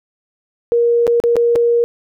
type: tone with dropouts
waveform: sine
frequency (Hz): 471.8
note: A#4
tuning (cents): +21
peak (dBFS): -10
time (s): 0.72-1.84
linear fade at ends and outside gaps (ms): 0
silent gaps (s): 1.068-1.077 / 1.201-1.238 / 1.357-1.366 / 1.555-1.559
effects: none